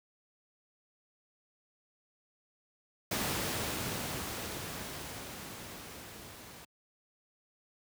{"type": "noise with level ramp", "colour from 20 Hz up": "pink", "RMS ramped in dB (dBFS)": [-32, -50], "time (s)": [3.11, 6.65], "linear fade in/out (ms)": 5, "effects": ["high-pass 80 Hz 12 dB/octave"]}